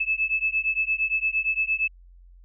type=beating tone pair; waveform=sine; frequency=2607 / 2615.7 Hz; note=E7 / E7; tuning=-20 / -14 cents; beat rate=8.7 Hz; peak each=-25 dBFS; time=0-1.88 s; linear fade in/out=10 ms; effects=added 44 Hz sine -47 dBFS peak until 2.44 s